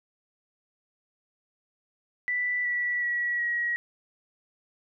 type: tone with pitch steps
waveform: sine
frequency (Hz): 1975.5 / 1951.7 / 1928.2 / 1904.9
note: B6 / B6 / B6 / A#6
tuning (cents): 0 / -21 / -42 / +37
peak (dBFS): -25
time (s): 2.28-3.76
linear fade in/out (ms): 0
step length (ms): 370
effects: none